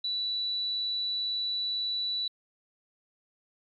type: tone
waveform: sine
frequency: 3951 Hz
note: B7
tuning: in tune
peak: -28 dBFS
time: 0.04-2.28 s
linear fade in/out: 5 ms
effects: MP3 48 kbps